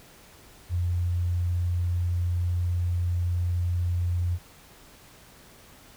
sine tone, 87.9 Hz, F2, 12 cents sharp, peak -23 dBFS, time 0.69-4.39 s, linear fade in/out 50 ms, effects pink hiss -52 dBFS RMS until 5.96 s

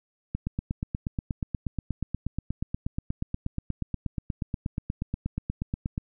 click train, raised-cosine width 5 ms, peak -16 dBFS, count 48, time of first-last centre 0.35-5.979 s, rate 8.35 Hz, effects none

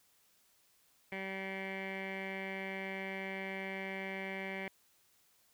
15% pulse tone with low-pass filter, 192.3 Hz, G3, 33 cents flat, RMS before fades -41 dBFS, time 1.12-4.68 s, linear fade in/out 2 ms, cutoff 2300 Hz, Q 7.7, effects white hiss -70 dBFS RMS until 5.53 s

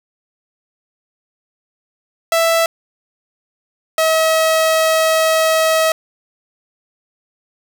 sawtooth tone pair in turn, 661 / 640.7 Hz, E5 / E5, +5 / -49 cents, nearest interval minor second, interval 54 cents, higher first, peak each -8 dBFS, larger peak neither, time 2.32-2.66 / 3.98-5.92 s, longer second, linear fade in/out 2 ms, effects none

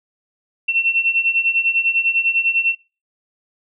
sine beating tone pair, 2700 / 2710 Hz, E7 / E7, +41 / +47 cents, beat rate 10 Hz, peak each -21 / -17 dBFS, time 0.68-2.75 s, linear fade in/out 10 ms, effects noise-tail reverb RT60 0.3 s tail -19 dB re dry

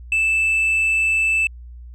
sine tone with tanh clipping, 2637 Hz, E7, in tune, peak -16 dBFS, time 0.12-1.47 s, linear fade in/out 2 ms, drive 2 dB, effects added 60 Hz sine -35 dBFS peak until 1.94 s

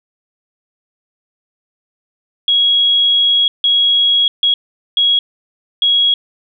sine tone bursts at uneven times, 3316 Hz, G#7, 3 cents flat, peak -9 dBFS, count 5, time 2.48-3.48 / 3.64-4.28 / 4.43-4.54 / 4.97-5.19 / 5.82-6.14 s, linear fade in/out 2 ms, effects none

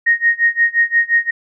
sine tone with tremolo, 1864.7 Hz, A#6, in tune, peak -8 dBFS, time 0.06-1.31 s, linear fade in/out 10 ms, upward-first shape sine, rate 5.7 Hz, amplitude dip 95%, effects none

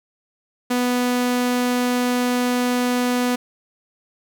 sawtooth tone, 246.9 Hz, B3, in tune, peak -14 dBFS, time 0.7-3.36 s, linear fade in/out 10 ms, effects none

